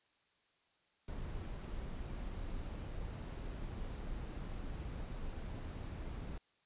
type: noise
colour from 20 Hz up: brown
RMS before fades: -43 dBFS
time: 1.08-6.38 s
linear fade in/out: 2 ms
effects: white hiss -75 dBFS RMS until 6.65 s + resampled to 8000 Hz